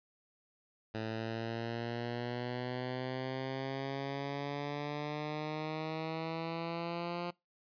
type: exponential sweep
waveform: 10% pulse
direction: up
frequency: 110 to 175.3 Hz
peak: -28 dBFS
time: 0.94-7.31 s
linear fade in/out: 10 ms
effects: noise-tail reverb RT60 0.2 s tail -23 dB re dry + resampled to 11025 Hz